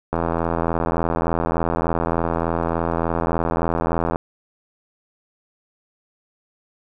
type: click train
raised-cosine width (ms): 1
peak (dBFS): -7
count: 337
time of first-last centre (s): 0.13-4.159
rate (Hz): 83.4
effects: none